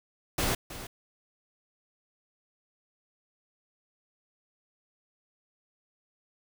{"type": "noise with echo", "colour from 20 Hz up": "pink", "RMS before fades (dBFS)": -28, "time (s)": [0.38, 0.55], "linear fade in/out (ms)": 5, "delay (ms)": 320, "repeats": 1, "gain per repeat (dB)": -13, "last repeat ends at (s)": 0.87, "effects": []}